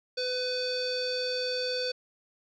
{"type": "tone with low-pass filter", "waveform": "square", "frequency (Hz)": 502, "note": "B4", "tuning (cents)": 28, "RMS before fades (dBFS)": -31, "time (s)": [0.17, 1.92], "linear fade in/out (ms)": 10, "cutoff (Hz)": 4600, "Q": 8.1, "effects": []}